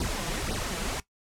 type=noise with flanger; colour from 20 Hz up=pink; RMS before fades=-31 dBFS; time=0-1 s; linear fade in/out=2 ms; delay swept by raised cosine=0.2 to 6.1 ms; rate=1.9 Hz; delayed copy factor=+0.9; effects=noise-tail reverb RT60 0.1 s tail -17 dB re dry + low-pass 10000 Hz 12 dB/octave